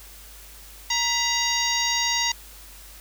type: harmonic tone with a mistuned harmonic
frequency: 941 Hz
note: A#5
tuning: 16 cents sharp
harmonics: 1 / 2 / 3 / 4 / 5 / 6 / 7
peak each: -29 / -28 / -30 / -29 / -28 / -31 / -28 dBFS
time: 0.9-2.32 s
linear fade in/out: 5 ms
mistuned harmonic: 2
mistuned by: +91 cents
effects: added 50 Hz sine -46 dBFS peak until 3 s + white hiss -46 dBFS RMS until 3 s